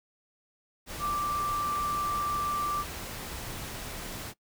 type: tone in noise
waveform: sine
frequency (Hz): 1174.7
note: D6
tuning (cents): 0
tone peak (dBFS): -28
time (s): 0.99-2.85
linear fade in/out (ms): 50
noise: pink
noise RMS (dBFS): -39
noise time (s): 0.86-4.34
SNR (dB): +8
effects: noise-tail reverb RT60 0.1 s tail -20 dB re dry